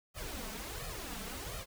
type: noise with flanger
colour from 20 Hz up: pink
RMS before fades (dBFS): -42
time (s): 0.14-1.66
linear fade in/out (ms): 50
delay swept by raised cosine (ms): 1.6 to 4.6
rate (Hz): 1.4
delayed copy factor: +0.85
effects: none